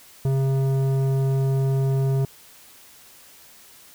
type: tone with low-pass filter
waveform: square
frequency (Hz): 134.7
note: C#3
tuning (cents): -49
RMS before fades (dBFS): -21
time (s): 0.25-2.25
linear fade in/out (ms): 2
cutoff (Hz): 570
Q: 0.7
effects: white hiss -49 dBFS RMS until 3.94 s